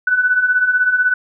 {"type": "beating tone pair", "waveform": "sine", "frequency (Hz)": [1480, 1496], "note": ["F#6", "F#6"], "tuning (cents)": [0, 19], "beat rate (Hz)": 16, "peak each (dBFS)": [-19, -13], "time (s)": [0.07, 1.14], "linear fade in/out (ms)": 5, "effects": []}